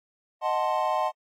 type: chord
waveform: triangle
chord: D# diminished seventh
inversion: none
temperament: equal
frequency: 622.3 / 740 / 880 / 1046.5 Hz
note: D#5 / F#5 / A5 / C6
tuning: 0 / 0 / 0 / 0 cents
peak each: -27 dBFS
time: 0.41-1.12 s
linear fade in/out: 50 ms
effects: AAC 48 kbps